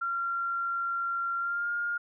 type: tone with pitch glide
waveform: sine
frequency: 1377 to 1414.9 Hz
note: F6 to F6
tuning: -25 to +22 cents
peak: -28 dBFS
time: 0.01-1.98 s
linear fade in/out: 10 ms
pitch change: +47 cents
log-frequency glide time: 1.39-1.7 s
effects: none